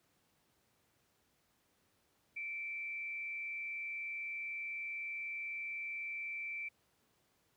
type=tone with frequency modulation; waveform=sine; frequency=2332 Hz; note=D7; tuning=13 cents flat; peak=-39 dBFS; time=2.36-6.69 s; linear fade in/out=10 ms; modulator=144 Hz; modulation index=0.35; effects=pink hiss -75 dBFS RMS until 7.56 s + high-pass 80 Hz 12 dB/octave